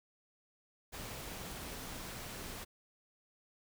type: noise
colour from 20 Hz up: pink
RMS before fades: -45 dBFS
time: 0.92-2.65 s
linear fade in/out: 20 ms
effects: none